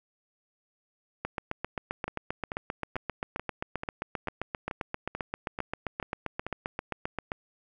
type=two click trains; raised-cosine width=0.5 ms; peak=-19 / -16 dBFS; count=11 / 47; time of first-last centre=2.08-6.466 / 1.25-7.319 s; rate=2.28 / 7.58 Hz; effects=none